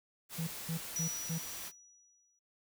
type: noise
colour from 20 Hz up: white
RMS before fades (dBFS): -44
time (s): 0.29-1.72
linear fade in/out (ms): 50
type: tone bursts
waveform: triangle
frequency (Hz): 163.4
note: E3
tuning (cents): -15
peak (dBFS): -32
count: 4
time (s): 0.38-1.386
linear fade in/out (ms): 10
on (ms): 94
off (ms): 210
type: tone with exponential decay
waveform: sine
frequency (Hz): 5850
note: F#8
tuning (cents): -21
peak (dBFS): -33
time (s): 0.96-2.39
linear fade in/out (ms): 2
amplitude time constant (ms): 310
effects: noise-tail reverb RT60 0.2 s tail -22 dB re dry